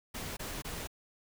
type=noise bursts; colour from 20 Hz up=pink; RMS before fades=-40 dBFS; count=3; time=0.14-0.874 s; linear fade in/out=10 ms; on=230 ms; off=22 ms; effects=none